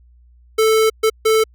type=tone bursts at uneven times; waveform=square; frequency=440 Hz; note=A4; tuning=in tune; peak=-12 dBFS; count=3; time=0.58-0.9 / 1.03-1.1 / 1.25-1.44 s; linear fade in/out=10 ms; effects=added 60 Hz sine -46 dBFS peak until 1.54 s